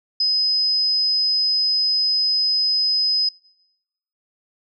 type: tone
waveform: sine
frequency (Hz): 5040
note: D#8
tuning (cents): +21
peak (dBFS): -16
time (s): 0.2-3.29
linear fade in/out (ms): 5
effects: noise-tail reverb RT60 0.9 s tail -26 dB re dry